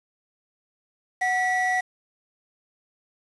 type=tone pair together; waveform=triangle; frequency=740 / 1946.1 Hz; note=F#5 / B6; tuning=0 / -26 cents; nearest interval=octave + perfect fourth; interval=1674 cents; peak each=-22 dBFS; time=1.21-1.81 s; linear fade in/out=10 ms; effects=resampled to 22050 Hz + 7-bit